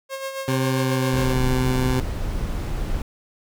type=tone with tremolo; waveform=sawtooth; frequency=538 Hz; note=C5; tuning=48 cents sharp; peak=-22 dBFS; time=0.09-1.35 s; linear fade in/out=50 ms; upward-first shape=sine; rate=7.4 Hz; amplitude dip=55%
type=tone with pitch glide; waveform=20% pulse; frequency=130.81 to 128.12 Hz; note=C3 to C3; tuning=0 to -36 cents; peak=-15 dBFS; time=0.48-2 s; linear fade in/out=2 ms; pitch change=-36 cents; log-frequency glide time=0.68-1.47 s
type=noise; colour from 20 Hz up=brown; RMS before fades=-25 dBFS; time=1.13-3.02 s; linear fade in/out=2 ms
effects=none